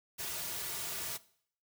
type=noise with comb filter; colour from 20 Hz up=white; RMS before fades=-39 dBFS; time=0.18-1.18 s; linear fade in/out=20 ms; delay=3.8 ms; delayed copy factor=-0.8; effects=noise-tail reverb RT60 0.6 s tail -19 dB re dry